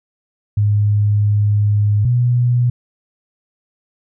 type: tone pair in turn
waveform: sine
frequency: 103.83 / 122.12 Hz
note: G#2 / B2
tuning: 0 / -19 cents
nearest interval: minor third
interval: 281 cents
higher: second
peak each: -11 dBFS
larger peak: neither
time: 0.57-2.05 / 2.05-2.7 s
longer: first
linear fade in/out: 5 ms
effects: none